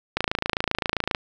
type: click train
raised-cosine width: 0.3 ms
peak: -6 dBFS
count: 28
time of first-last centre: 0.17-1.148 s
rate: 27.6 Hz
effects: none